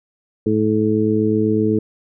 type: harmonic tone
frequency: 107.9 Hz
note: A2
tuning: 33 cents flat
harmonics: 1 / 2 / 3 / 4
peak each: -23 / -19 / -19 / -19 dBFS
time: 0.46-1.79 s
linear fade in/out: 5 ms
effects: none